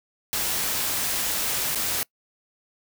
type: noise with dropouts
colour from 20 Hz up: white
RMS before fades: -26 dBFS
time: 0.33-2.03 s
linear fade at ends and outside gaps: 0 ms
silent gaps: 1.749-1.757 s
effects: noise-tail reverb RT60 0.1 s tail -25 dB re dry